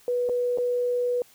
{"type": "tone with dropouts", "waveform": "sine", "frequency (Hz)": 489.9, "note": "B4", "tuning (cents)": -14, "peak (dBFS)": -22, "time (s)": [0.08, 1.22], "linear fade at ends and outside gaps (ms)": 1, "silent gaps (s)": [[0.29, 0.295], [0.575, 0.584]], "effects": ["white hiss -56 dBFS RMS until 1.34 s"]}